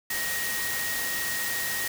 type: tone in noise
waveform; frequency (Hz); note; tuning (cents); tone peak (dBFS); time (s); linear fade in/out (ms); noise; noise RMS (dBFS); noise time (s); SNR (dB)
sine; 1879; A#6; +13; -31; 0.1-1.88; 5; white; -31; 0.1-1.88; -3
effects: none